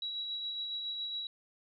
sine tone with tremolo, 3890 Hz, B7, 27 cents flat, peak -34 dBFS, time 0.02-1.27 s, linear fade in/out 2 ms, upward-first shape sine, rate 7.2 Hz, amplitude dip 30%, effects none

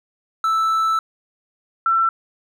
triangle / sine tone pair in turn, 1318.5 / 1342.3 Hz, E6 / E6, 0 / +31 cents, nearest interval unison, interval 31 cents, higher second, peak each -14 dBFS, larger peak neither, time 0.44-0.99 / 1.86-2.09 s, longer first, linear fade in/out 2 ms, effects none

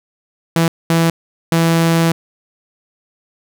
sawtooth tone bursts at uneven times, 165.6 Hz, E3, 8 cents sharp, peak -7 dBFS, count 3, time 0.56-0.68 / 0.9-1.1 / 1.52-2.12 s, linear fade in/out 2 ms, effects none

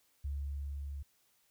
sine tone with level ramp, 70.6 Hz, C#2, 32 cents sharp, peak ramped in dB -34 to -39 dBFS, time 0.24-1.03 s, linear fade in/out 10 ms, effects white hiss -72 dBFS RMS until 1.5 s

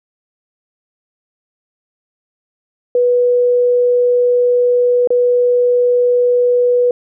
sine tone with dropouts, 490 Hz, B4, 14 cents flat, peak -9 dBFS, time 2.95-6.91 s, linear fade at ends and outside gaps 2 ms, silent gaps 5.074-5.104 s, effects none

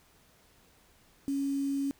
sine tone with quantisation, 277.2 Hz, C#4, in tune, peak -28 dBFS, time 1.28-1.91 s, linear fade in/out 0 ms, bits 8, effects pink hiss -63 dBFS RMS until 1.99 s

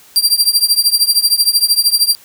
sawtooth tone with tremolo, 4731 Hz, D8, 12 cents sharp, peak -3 dBFS, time 0.16-2.15 s, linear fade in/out 0 ms, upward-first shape triangle, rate 13 Hz, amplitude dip 95%, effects white hiss -44 dBFS RMS until 2.24 s + high-pass 60 Hz 12 dB/octave

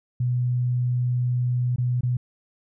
sine tone with dropouts, 123.7 Hz, B2, 3 cents sharp, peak -20 dBFS, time 0.2-2.17 s, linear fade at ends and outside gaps 5 ms, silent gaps 1.761-1.782 / 2.009-2.032 s, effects none

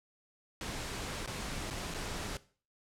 pink noise with dropouts, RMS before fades -39 dBFS, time 0.61-2.37 s, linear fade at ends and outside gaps 1 ms, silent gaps 1.261-1.275 / 1.702-1.708 / 1.94-1.945 s, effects noise-tail reverb RT60 0.4 s tail -17 dB re dry + low-pass 9000 Hz 12 dB/octave

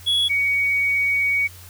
triangle / sine tone pair in turn, 3365 / 2246 Hz, G#7 / C#7, +22 / +22 cents, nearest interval perfect fifth, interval 700 cents, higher first, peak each -15 / -17 dBFS, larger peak first, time 0.06-0.29 / 0.29-1.48 s, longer second, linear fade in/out 20 ms, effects added 89 Hz sine -42 dBFS peak until 1.69 s + white hiss -45 dBFS RMS until 1.69 s

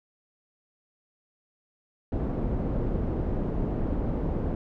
pink low-pass noise, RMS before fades -28 dBFS, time 2.12-4.55 s, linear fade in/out 2 ms, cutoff 460 Hz, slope 12 dB/octave, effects none

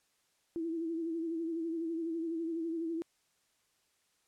sine tone with vibrato, 329.6 Hz, E4, in tune, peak -33 dBFS, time 0.56-3.02 s, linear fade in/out 0 ms, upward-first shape sine, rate 12 Hz, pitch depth 50 cents each way, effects white hiss -74 dBFS RMS until 4.27 s + low-pass 10000 Hz 12 dB/octave

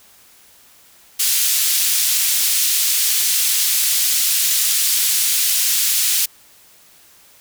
white band-pass noise, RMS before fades -17 dBFS, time 1.19-6.26 s, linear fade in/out 10 ms, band 3000 to 16000 Hz, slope 12 dB/octave, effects white hiss -49 dBFS RMS until 7.4 s

